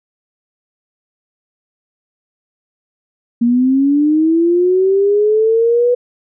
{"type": "linear sweep", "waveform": "sine", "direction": "up", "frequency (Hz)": [232.7, 493.3], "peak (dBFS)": -9, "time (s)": [3.41, 5.95], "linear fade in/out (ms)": 10, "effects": []}